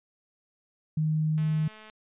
sine tone, 155.56 Hz, D#3, in tune, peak -23 dBFS, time 0.97-1.68 s, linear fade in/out 5 ms
click train, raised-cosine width 0.3 ms, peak -33 dBFS, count 113, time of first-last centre 1.38-1.899 s, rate 216 Hz
effects resampled to 8000 Hz

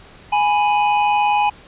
square tone pair together, 831 / 989 Hz, G#5 / B5, +1 / +2 cents, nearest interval minor third, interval 301 cents, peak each -15 / -23 dBFS, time 0.32-1.5 s, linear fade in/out 10 ms, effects pink hiss -44 dBFS RMS until 1.67 s + resampled to 8000 Hz

